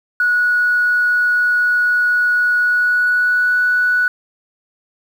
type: tone with pitch glide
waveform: sine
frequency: 1463 to 1477.4 Hz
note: F#6 to F#6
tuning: -20 to -3 cents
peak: -11 dBFS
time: 0.2-4.08 s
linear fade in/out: 2 ms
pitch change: +17 cents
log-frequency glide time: 2.62-3.57 s
effects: tanh soft clip ceiling -7 dBFS + 7-bit